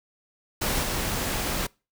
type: noise with level steps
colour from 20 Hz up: pink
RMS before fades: -26 / -28 dBFS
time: 0.61-1.67 s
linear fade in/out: 10 ms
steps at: 0.83 s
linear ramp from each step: 2 ms
effects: noise-tail reverb RT60 0.3 s tail -25 dB re dry